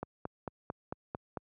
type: click train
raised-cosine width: 1 ms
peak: -22 dBFS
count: 7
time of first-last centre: 0.03-1.372 s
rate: 4.47 Hz
effects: high-pass 80 Hz 12 dB/octave